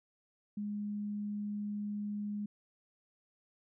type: tone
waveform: sine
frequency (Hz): 206.9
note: G#3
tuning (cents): -6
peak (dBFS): -35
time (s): 0.57-2.46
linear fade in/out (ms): 5
effects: none